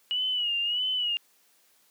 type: tone with vibrato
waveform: sine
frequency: 2912 Hz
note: F#7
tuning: 28 cents flat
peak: -25 dBFS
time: 0.11-1.17 s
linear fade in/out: 0 ms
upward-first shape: sine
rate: 1.6 Hz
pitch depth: 74 cents each way
effects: white hiss -64 dBFS RMS until 1.9 s + high-pass 200 Hz 12 dB/octave